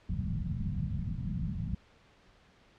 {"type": "low-pass noise", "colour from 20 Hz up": "white", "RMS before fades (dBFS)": -34, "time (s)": [0.09, 1.75], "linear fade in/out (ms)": 2, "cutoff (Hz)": 200, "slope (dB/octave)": 48, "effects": ["pink hiss -62 dBFS RMS until 2.78 s", "low-pass 4000 Hz 12 dB/octave"]}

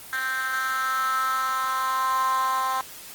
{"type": "tone with high-pass filter sweep", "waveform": "10% pulse", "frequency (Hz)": 261.6, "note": "C4", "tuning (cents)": 0, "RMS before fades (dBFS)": -25, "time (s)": [0.13, 2.81], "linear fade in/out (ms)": 0, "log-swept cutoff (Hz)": [1600, 930], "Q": 6.6, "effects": ["white hiss -42 dBFS RMS until 3.14 s", "Opus 24 kbps"]}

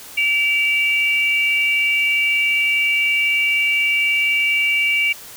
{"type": "tone pair together", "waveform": "sine", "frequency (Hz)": [2306, 2782], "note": ["D7", "F7"], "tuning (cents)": [-32, -7], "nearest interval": "minor third", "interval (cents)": 325, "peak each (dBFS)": [-16, -20], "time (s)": [0.17, 5.13], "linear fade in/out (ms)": 10, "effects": ["white hiss -38 dBFS RMS until 5.36 s"]}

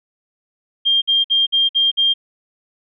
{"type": "tone bursts", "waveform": "sine", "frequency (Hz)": 3200, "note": "G7", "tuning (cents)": 35, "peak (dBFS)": -12, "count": 6, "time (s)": [0.85, 2.14], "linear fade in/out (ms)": 20, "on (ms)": 170, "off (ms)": 54, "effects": []}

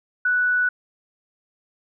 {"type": "tone", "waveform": "sine", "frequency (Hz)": 1480, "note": "F#6", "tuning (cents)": 0, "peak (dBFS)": -17, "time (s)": [0.25, 0.69], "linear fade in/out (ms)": 5, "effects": []}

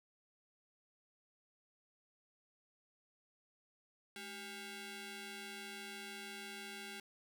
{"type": "ring-modulated tone", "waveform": "10% pulse", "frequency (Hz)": 600, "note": "D5", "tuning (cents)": 37, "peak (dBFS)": -35, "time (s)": [4.16, 7], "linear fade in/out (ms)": 2, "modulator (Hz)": 987, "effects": []}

